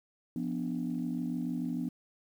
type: chord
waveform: sine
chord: B diminished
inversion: second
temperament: equal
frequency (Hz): 174.61 / 246.9 / 293.7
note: F3 / B3 / D4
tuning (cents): 0 / 0 / 0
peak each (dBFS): -36 / -33 / -37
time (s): 0.36-1.89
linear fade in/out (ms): 2
effects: tanh soft clip ceiling -24 dBFS + 10-bit